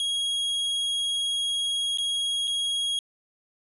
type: tone with dropouts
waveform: 45% pulse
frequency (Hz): 3294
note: G#7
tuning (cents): -15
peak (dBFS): -24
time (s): 0-2.99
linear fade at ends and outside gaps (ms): 1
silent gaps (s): 1.974-1.984 / 2.473-2.477
effects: resampled to 24000 Hz + 11-bit